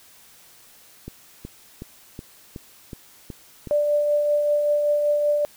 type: click train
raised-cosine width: 3 ms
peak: -21 dBFS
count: 8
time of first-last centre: 1.08-3.673 s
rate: 2.7 Hz
type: tone with tremolo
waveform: sine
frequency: 589 Hz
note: D5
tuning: 5 cents sharp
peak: -16 dBFS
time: 3.71-5.45 s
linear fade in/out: 0 ms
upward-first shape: triangle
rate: 5.2 Hz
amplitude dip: 35%
effects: white hiss -51 dBFS RMS until 5.56 s